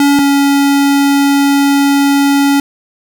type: tone pair in turn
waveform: square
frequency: 283.2 / 280.6 Hz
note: C#4 / C#4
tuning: +37 / +21 cents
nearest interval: unison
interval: 16 cents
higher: first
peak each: -7 / -8 dBFS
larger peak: first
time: 0-0.19 / 0.19-2.6 s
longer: second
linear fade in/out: 2 ms
effects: none